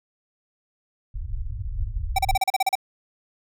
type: low-pass noise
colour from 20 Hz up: pink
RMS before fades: -28 dBFS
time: 1.14-2.38 s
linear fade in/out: 20 ms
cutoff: 110 Hz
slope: 96 dB/octave
type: tone bursts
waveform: square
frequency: 770 Hz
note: G5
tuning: 31 cents flat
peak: -18 dBFS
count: 10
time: 2.16-2.754 s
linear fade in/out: 5 ms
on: 27 ms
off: 36 ms
effects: none